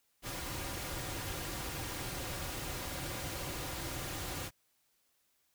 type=noise with comb filter; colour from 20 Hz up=pink; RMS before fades=-40 dBFS; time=0.22-4.51 s; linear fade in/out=50 ms; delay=4.6 ms; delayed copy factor=-0.5; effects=white hiss -75 dBFS RMS until 5.54 s